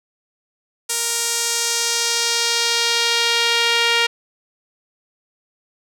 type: tone with band-pass filter sweep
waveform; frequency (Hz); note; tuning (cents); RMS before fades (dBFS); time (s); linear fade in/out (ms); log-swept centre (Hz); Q
sawtooth; 467.3; A#4; +4; -19; 0.89-4.07; 10; 8500 to 2900; 1.4
effects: none